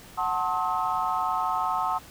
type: chord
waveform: sine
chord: F# diminished seventh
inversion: none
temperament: just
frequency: 740 / 888 / 1065.6 / 1278.7 Hz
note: F#5 / A5 / C6 / Eb6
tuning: 0 / +16 / +31 / +47 cents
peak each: -29 dBFS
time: 0.17-1.99 s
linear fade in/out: 20 ms
effects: tanh soft clip ceiling -14 dBFS + pink hiss -48 dBFS RMS until 2.1 s